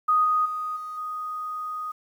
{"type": "tone with level steps", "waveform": "sine", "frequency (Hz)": 1244.5, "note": "D#6", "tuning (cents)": 0, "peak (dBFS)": [-17, -19, -27, -32, -29], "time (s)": [0.08, 1.92], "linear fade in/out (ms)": 10, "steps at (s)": [0.24, 0.45, 0.76, 0.97], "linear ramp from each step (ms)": 10, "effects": ["9-bit"]}